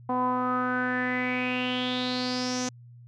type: tone with low-pass filter sweep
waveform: sawtooth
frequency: 251.2 Hz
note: B3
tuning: 30 cents sharp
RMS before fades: -28 dBFS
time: 0.09-2.69 s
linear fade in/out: 5 ms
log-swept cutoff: 900 to 6300 Hz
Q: 7.2
effects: added 120 Hz sine -46 dBFS peak until 3.07 s